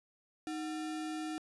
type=tone with sample-and-hold; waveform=sine; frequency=311.8 Hz; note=D#4; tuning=4 cents sharp; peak=-36 dBFS; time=0.47-1.38 s; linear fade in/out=0 ms; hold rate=1050 Hz; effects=resampled to 24000 Hz